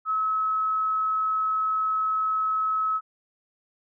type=tone; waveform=sine; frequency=1289 Hz; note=E6; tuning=39 cents flat; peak=-22 dBFS; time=0.05-3.01 s; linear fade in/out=50 ms; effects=none